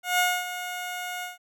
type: tone with ADSR envelope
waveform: 15% pulse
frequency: 720 Hz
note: F#5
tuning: 47 cents flat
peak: -13 dBFS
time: 0.03-1.38 s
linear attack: 160 ms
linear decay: 250 ms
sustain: -12 dB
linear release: 150 ms
effects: none